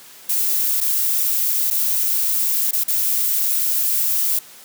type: noise with dropouts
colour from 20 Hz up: violet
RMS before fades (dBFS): -19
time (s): 0.29-4.39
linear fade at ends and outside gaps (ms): 5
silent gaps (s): 0.805-0.811 / 1.703-1.709 / 2.711-2.73 / 2.837-2.88
effects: white hiss -43 dBFS RMS until 4.64 s + high-pass 150 Hz 12 dB/octave

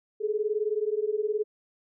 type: beating tone pair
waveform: sine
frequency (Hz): 415.3 / 434.3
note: G#4 / A4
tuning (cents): 0 / -23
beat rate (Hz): 19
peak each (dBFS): -28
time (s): 0.2-1.44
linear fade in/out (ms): 20
effects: none

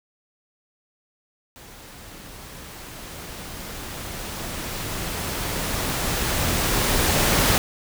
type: noise with level ramp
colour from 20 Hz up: pink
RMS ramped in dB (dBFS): -44 to -18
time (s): 1.56-7.58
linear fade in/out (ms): 0
effects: none

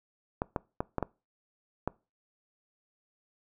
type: clicks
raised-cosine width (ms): 1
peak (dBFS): -15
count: 6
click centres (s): 0.419 / 0.562 / 0.805 / 0.983 / 1.027 / 1.876
effects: noise-tail reverb RT60 0.3 s tail -23 dB re dry

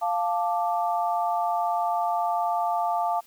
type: chord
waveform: sine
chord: D minor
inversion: first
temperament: equal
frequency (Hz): 698.5 / 880 / 1174.7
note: F5 / A5 / D6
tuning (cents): 0 / 0 / 0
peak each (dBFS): -25 / -27 / -31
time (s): 0.01-3.21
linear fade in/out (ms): 20
effects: white hiss -56 dBFS RMS until 3.26 s

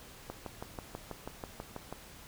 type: click train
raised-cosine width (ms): 1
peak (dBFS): -25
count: 11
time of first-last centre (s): 0.3-1.926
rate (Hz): 6.15
effects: pink hiss -52 dBFS RMS until 2.27 s

